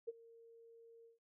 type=tone with ADSR envelope; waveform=sine; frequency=460 Hz; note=A#4; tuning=23 cents flat; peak=-37 dBFS; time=0.07-1.19 s; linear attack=17 ms; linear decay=29 ms; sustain=-21 dB; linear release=140 ms; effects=noise-tail reverb RT60 0.1 s tail -24 dB re dry